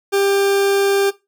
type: tone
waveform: 40% pulse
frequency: 396.7 Hz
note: G4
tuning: 21 cents sharp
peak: -13 dBFS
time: 0.12-1.11 s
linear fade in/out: 20 ms
effects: noise-tail reverb RT60 0.2 s tail -17 dB re dry